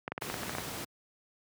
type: clicks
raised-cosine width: 0.5 ms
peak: -19 dBFS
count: 10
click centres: 0.079 / 0.12 / 0.179 / 0.222 / 0.3 / 0.342 / 0.433 / 0.495 / 0.551 / 0.584 s
type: noise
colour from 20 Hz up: pink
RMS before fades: -39 dBFS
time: 0.21-0.85 s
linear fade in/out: 10 ms
effects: high-pass 100 Hz 12 dB/octave